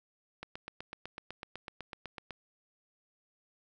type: click train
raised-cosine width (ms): 0.3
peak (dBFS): -25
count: 16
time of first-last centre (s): 0.43-2.307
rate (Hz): 7.99
effects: none